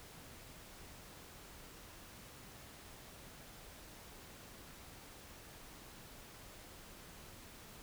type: silence
effects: pink hiss -55 dBFS RMS until 7.82 s